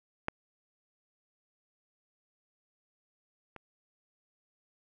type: clicks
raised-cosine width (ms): 0.5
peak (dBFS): -15 / -30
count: 2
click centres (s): 0.284 / 3.563
effects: none